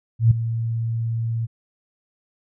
sine tone with ADSR envelope, 114.6 Hz, A#2, 29 cents flat, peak -8 dBFS, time 0.19-1.47 s, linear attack 120 ms, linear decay 7 ms, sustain -13 dB, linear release 26 ms, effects none

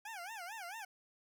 20% pulse tone with vibrato, 792 Hz, G5, 18 cents sharp, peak -39 dBFS, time 0.05-0.85 s, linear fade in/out 5 ms, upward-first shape sine, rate 4.5 Hz, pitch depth 250 cents each way, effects none

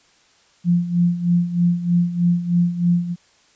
sine tone with tremolo, 174.1 Hz, F3, 5 cents flat, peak -12 dBFS, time 0.64-3.16 s, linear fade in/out 50 ms, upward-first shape sine, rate 3.2 Hz, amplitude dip 75%, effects white hiss -56 dBFS RMS until 3.55 s + resampled to 16000 Hz

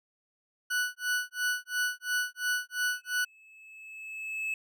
40% pulse tone with tremolo, 1480 Hz, F#6, in tune, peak -25 dBFS, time 0.7-3.25 s, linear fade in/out 10 ms, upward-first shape sine, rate 2.9 Hz, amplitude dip 100%
triangle tone with exponential growth, 2600 Hz, E7, 24 cents flat, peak -27 dBFS, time 2.79-4.54 s, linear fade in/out 2 ms, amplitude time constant 380 ms
effects none

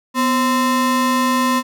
square ring-modulated tone, 392 Hz, G4, in tune, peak -12 dBFS, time 0.14-1.63 s, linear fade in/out 50 ms, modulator 641 Hz, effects none

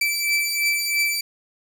sawtooth beating tone pair, 2323 / 2326 Hz, D7 / D7, -20 / -17 cents, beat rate 3 Hz, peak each -18 / -22 dBFS, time 0.01-1.21 s, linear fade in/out 5 ms, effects none

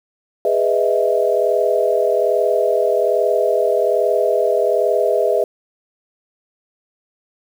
sine chord, E major seventh, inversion first, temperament just, 412 / 494.4 / 618.1 / 659.3 Hz, G#4 / B4 / D#5 / E5, -14 / +2 / -12 / 0 cents, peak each -19 dBFS, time 0.45-5.44 s, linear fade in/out 2 ms, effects 7-bit

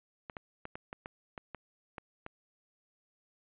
clicks, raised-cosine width 0.5 ms, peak -26 dBFS, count 10, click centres 0.298 / 0.368 / 0.654 / 0.755 / 0.929 / 1.059 / 1.378 / 1.547 / 1.982 / 2.264 s, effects resampled to 8000 Hz

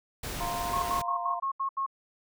pink noise, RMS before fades -36 dBFS, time 0.23-1.02 s, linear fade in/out 5 ms
sine chord, F suspended fourth, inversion none, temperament equal, 698.5 / 932.3 / 1046.5 Hz, F5 / Bb5 / C6, 0 / 0 / 0 cents, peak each -34 / -37 / -35 dBFS, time 0.4-1.4 s, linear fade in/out 10 ms
sine tone bursts, 1086 Hz, C#6, 36 cents flat, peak -27 dBFS, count 7, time 0.73-1.864 s, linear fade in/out 10 ms, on 96 ms, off 77 ms
effects none

